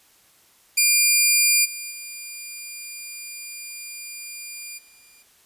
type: tone with level steps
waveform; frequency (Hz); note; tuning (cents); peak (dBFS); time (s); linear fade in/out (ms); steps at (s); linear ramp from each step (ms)
10% pulse; 2400; D7; +37; -6 / -22 / -25 / -42; 0.77-5.23; 10; 1.64 / 1.9 / 4.77; 20
effects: white hiss -57 dBFS RMS until 5.45 s + resampled to 32000 Hz